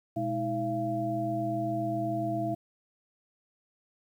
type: tone cluster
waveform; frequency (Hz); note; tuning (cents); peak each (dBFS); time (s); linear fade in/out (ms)
sine; 123.4 / 210.8 / 320.4 / 680; B2 / G#3 / E4 / F5; -1 / +26 / -49 / -46; -35 / -38 / -33 / -31; 0.16-2.55; 10
effects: 10-bit